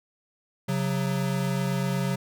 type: tone pair together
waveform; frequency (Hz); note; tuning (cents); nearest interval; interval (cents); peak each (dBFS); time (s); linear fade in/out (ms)
square; 135.2 / 183.3; C#3 / F#3; -43 / -16; perfect fourth; 527; -28; 0.68-2.16; 10
effects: none